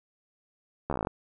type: slowing click train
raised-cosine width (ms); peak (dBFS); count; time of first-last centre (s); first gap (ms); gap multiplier
1; -16; 11; 0.9-1.071; 13; 1.06
effects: none